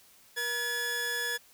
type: tone pair together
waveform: sawtooth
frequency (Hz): 477.9 / 1703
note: A#4 / G#6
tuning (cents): +43 / +43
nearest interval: octave + minor seventh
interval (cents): 2200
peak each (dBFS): -35 / -27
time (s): 0.36-1.38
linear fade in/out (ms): 20
effects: white hiss -59 dBFS RMS until 1.53 s